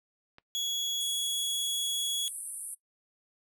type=click; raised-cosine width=0.3 ms; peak=-34 dBFS; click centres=0.384 s
type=tone; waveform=30% pulse; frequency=3355 Hz; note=G#7; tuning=17 cents sharp; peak=-27 dBFS; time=0.55-2.28 s; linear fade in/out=0 ms
type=band-pass noise; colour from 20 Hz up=white; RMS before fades=-40 dBFS; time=1-2.75 s; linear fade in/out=10 ms; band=8700 to 11000 Hz; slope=96 dB/octave
effects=noise-tail reverb RT60 0.1 s tail -20 dB re dry